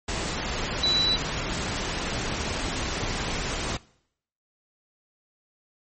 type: tone in noise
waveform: sine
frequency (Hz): 3951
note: B7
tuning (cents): 0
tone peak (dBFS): -20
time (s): 0.83-1.16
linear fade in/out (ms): 5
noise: pink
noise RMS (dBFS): -29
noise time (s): 0.08-3.77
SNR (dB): +6
effects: noise-tail reverb RT60 0.7 s tail -22 dB re dry + MP3 32 kbps